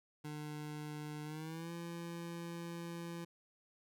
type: tone with pitch glide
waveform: 25% pulse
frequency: 150.4 to 169.8 Hz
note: D3 to F3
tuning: +42 to -48 cents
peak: -39 dBFS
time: 0.24-3.25 s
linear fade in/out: 10 ms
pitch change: +210 cents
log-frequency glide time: 1.24-1.72 s
effects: none